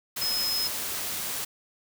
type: tone in noise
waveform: sine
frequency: 5130 Hz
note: E8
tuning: 48 cents flat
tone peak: -26 dBFS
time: 0.21-0.68 s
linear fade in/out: 10 ms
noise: white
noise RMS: -32 dBFS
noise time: 0.16-1.45 s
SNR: +3 dB
effects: none